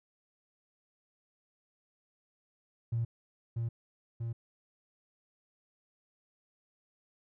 triangle tone with echo, 115.9 Hz, A#2, 10 cents flat, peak -25 dBFS, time 2.92-3.05 s, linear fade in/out 10 ms, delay 640 ms, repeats 2, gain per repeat -3 dB, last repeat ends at 4.33 s, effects tanh soft clip ceiling -26 dBFS

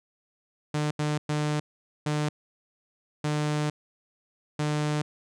sawtooth tone bursts at uneven times, 150 Hz, D3, 37 cents sharp, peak -21 dBFS, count 6, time 0.74-0.91 / 0.99-1.18 / 1.29-1.6 / 2.06-2.29 / 3.24-3.7 / 4.59-5.02 s, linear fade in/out 5 ms, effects resampled to 22050 Hz

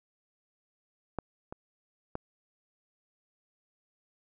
clicks, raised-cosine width 1 ms, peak -18 / -26 / -20 dBFS, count 3, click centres 1.187 / 1.525 / 2.154 s, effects none

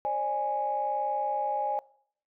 sine tone cluster, 538 / 599 / 828 Hz, C5 / D5 / G#5, +48 / +34 / -5 cents, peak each -35 / -34 / -27 dBFS, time 0.05-1.79 s, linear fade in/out 0 ms, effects noise-tail reverb RT60 0.6 s tail -22 dB re dry + tanh soft clip ceiling -18 dBFS

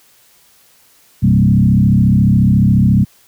sine tone with frequency modulation, 157.7 Hz, D#3, 24 cents sharp, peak -7 dBFS, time 1.22-3.05 s, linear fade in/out 20 ms, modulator 34.2 Hz, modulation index 2, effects white hiss -50 dBFS RMS until 3.27 s

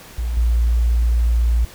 sine tone with level steps, 58.27 Hz, A#1, in tune, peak -19 / -13 dBFS, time 0.18-1.65 s, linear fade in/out 5 ms, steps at 0.37 s, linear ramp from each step 2 ms, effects pink hiss -41 dBFS RMS until 1.74 s

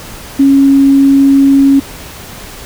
sine tone, 275 Hz, C#4, 14 cents flat, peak -3 dBFS, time 0.39-1.8 s, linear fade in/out 10 ms, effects pink hiss -29 dBFS RMS until 2.65 s

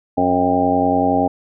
harmonic tone with a mistuned harmonic, 90.6 Hz, F#2, 36 cents flat, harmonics 1 / 2 / 3 / 4 / 5 / 6 / 7 / 8 / 9, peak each -30 / -27 / -18 / -29 / -24 / -25 / -21 / -30 / -18 dBFS, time 0.17-1.28 s, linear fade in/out 10 ms, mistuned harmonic 9, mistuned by -47 cents, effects none

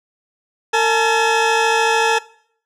20% pulse tone pair together, 454.5 / 855.5 Hz, A#4 / A5, -44 / -49 cents, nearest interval major seventh, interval 1095 cents, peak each -11 dBFS, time 0.73-2.19 s, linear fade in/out 10 ms, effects noise-tail reverb RT60 0.6 s tail -21 dB re dry + low-pass 7000 Hz 12 dB/octave

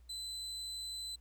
35% pulse tone, 4027 Hz, B7, 33 cents sharp, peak -39 dBFS, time 0.09-1.16 s, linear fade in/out 10 ms, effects added 60 Hz sine -57 dBFS peak until 1.2 s + pink hiss -75 dBFS RMS until 1.2 s

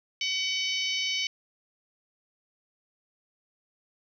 harmonic tone with a mistuned harmonic, 754 Hz, F#5, 32 cents sharp, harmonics 3 / 4 / 5 / 6 / 7 / 8, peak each -32 / -30 / -37 / -37 / -37 / -39 dBFS, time 0.21-1.27 s, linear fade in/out 2 ms, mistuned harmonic 7, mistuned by +30 cents, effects 10-bit

